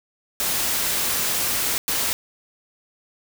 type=noise bursts at uneven times; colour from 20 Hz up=white; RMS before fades=-23 dBFS; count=2; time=0.4-1.78 / 1.88-2.13 s; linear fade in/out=0 ms; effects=none